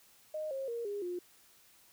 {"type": "tone with pitch steps", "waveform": "sine", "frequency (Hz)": [618, 538, 468.4, 407.7, 354.9], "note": ["D#5", "C5", "A#4", "G#4", "F4"], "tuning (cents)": [-12, 48, 8, -32, 28], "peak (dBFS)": -35, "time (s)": [0.34, 1.19], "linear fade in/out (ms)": 5, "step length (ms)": 170, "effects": ["white hiss -63 dBFS RMS until 1.92 s"]}